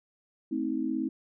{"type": "chord", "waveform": "sine", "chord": "A diminished", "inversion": "none", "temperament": "equal with one note detuned", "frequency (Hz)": [220, 261.6, 318.4], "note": ["A3", "C4", "Eb4"], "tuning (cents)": [0, 0, 40], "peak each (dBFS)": [-35, -31, -31], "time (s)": [0.51, 1.09], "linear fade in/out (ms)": 10, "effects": []}